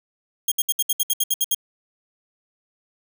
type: tone bursts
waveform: 5% pulse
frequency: 3246 Hz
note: G#7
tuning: 40 cents flat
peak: -9 dBFS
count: 11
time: 0.48-1.547 s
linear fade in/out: 5 ms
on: 37 ms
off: 66 ms
effects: none